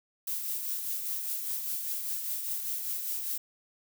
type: noise with tremolo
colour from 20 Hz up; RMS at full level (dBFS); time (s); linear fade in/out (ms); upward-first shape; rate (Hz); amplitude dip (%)
violet; -32; 0.27-3.38; 5; triangle; 5; 45
effects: none